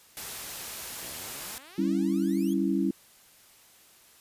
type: noise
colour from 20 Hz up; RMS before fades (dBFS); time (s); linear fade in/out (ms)
white; -38; 0.17-1.58; 0
type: exponential sweep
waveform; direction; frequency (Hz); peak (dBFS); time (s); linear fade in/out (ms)
5% pulse; up; 52.7 to 3448; -37; 1.01-2.54; 10
type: chord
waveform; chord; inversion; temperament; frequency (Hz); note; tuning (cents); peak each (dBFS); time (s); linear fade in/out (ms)
sine; C# diminished; second; equal; 196 / 277.2 / 329.6; G3 / C#4 / E4; 0 / 0 / 0; -28; 1.78-2.91; 5
effects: white hiss -57 dBFS RMS until 4.2 s + resampled to 32000 Hz